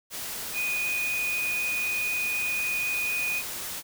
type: tone in noise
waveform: sine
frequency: 2476 Hz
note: D#7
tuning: 9 cents flat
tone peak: -26 dBFS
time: 0.53-3.43 s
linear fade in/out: 50 ms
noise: white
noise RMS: -35 dBFS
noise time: 0.1-3.83 s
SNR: +6 dB
effects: none